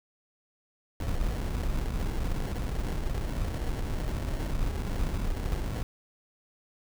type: noise with sample-and-hold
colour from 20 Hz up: brown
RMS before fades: -30 dBFS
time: 1-5.83 s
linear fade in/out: 2 ms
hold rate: 1225 Hz
effects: none